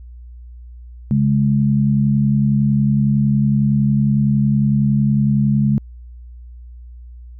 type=tone pair together; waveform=sine; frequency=138 / 208.9 Hz; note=C#3 / G#3; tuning=-7 / +10 cents; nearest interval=perfect fifth; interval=717 cents; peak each=-15 dBFS; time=1.11-5.78 s; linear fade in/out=0 ms; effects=added 60 Hz sine -34 dBFS peak until 7.39 s